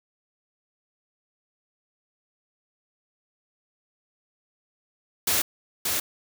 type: noise with echo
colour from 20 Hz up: white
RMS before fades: -23 dBFS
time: 5.27-5.42 s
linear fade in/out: 5 ms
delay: 580 ms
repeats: 1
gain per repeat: -3 dB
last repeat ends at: 6 s
effects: none